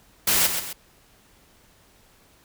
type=noise with echo; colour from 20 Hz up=white; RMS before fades=-20 dBFS; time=0.27-0.47 s; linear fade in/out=5 ms; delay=130 ms; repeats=2; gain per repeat=-7 dB; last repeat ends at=0.73 s; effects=pink hiss -57 dBFS RMS until 2.44 s